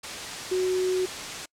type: tone in noise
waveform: sine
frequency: 370 Hz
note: F#4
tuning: in tune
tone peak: -22 dBFS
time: 0.51-1.06 s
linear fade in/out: 10 ms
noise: white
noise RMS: -34 dBFS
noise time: 0.03-1.46 s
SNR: +9 dB
effects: noise-tail reverb RT60 0.1 s tail -26 dB re dry + low-pass 7000 Hz 12 dB/octave